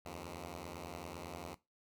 5% pulse beating tone pair, 77.78 / 87.78 Hz, D#2 / F2, 0 / +9 cents, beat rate 10 Hz, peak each -37 / -35 dBFS, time 0.05-1.55 s, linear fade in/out 10 ms, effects noise-tail reverb RT60 0.2 s tail -17 dB re dry

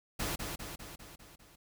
pink noise with echo, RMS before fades -35 dBFS, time 0.19-0.36 s, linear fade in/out 10 ms, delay 200 ms, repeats 6, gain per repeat -4 dB, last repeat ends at 1.56 s, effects none

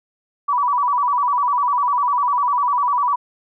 sine tone with vibrato, 1061 Hz, C6, 24 cents sharp, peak -15 dBFS, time 0.48-3.16 s, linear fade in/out 10 ms, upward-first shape square, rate 10 Hz, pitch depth 130 cents each way, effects none

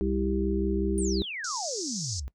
harmonic tone, 65.41 Hz, C2, in tune, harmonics 1 / 3 / 5 / 6, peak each -30 / -30 / -30 / -30 dBFS, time 0.01-1.22 s, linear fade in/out 0 ms
sine exponential sweep, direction down, 9540 to 58.27 Hz, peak -33 dBFS, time 0.98-2.28 s, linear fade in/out 0 ms
pink band-pass noise, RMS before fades -35 dBFS, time 1.44-2.2 s, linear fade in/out 5 ms, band 5000 to 6900 Hz, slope 48 dB/octave
effects noise-tail reverb RT60 0.1 s tail -19 dB re dry

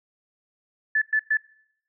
sine tone bursts, 1741 Hz, A6, 19 cents flat, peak -18 dBFS, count 3, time 0.95-1.371 s, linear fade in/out 5 ms, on 67 ms, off 110 ms, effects noise-tail reverb RT60 0.7 s tail -21 dB re dry

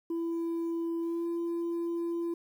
sine tone with pitch glide, 334.1 to 339.2 Hz, E4 to E4, +23 to +50 cents, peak -27 dBFS, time 0.1-2.34 s, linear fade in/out 5 ms, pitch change +27 cents, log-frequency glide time 1.02-1.26 s, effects tanh soft clip ceiling -29 dBFS + 10-bit

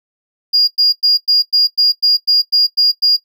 triangle tone bursts, 4841 Hz, D#8, 48 cents flat, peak -4 dBFS, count 11, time 0.53-3.17 s, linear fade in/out 20 ms, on 150 ms, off 99 ms, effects noise-tail reverb RT60 0.1 s tail -19 dB re dry + tanh soft clip ceiling -6 dBFS

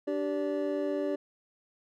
triangle tone cluster, 292.6 / 388.2 / 579 Hz, D4 / G4 / D5, -6 / -17 / -25 cents, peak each -31 dBFS, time 0.07-1.16 s, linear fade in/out 10 ms, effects none

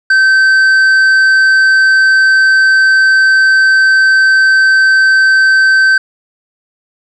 sine tone with tanh clipping, 1547 Hz, G6, 23 cents flat, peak -6 dBFS, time 0.1-5.98 s, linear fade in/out 5 ms, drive 6 dB, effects none

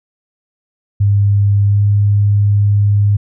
sine tone with pitch glide, 101.1 to 102.27 Hz, G#2 to G#2, -46 to -26 cents, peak -8 dBFS, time 1-3.17 s, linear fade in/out 10 ms, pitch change +20 cents, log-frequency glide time 1.65-1.82 s, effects none

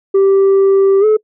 sine tone with pitch glide, 390.4 to 430.7 Hz, G4 to A4, -7 to -37 cents, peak -4 dBFS, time 0.14-1.17 s, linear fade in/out 10 ms, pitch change +170 cents, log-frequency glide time 1-1.05 s, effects noise-tail reverb RT60 0.1 s tail -25 dB re dry + tanh soft clip ceiling -6 dBFS

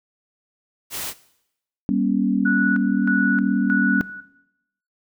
white noise, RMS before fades -29 dBFS, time 0.9-1.14 s, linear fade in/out 50 ms
sine chord, G diminished, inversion none, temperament equal with one note detuned, 196 / 238.5 / 277.2 Hz, G3 / Bb3 / Db4, 0 / +40 / 0 cents, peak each -22 dBFS, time 1.89-4.01 s, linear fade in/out 0 ms
sine tone with tremolo, 1472 Hz, F#6, 9 cents flat, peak -19 dBFS, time 2.45-4.21 s, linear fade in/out 10 ms, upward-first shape square, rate 1.6 Hz, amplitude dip 75%
effects noise-tail reverb RT60 0.8 s tail -18 dB re dry

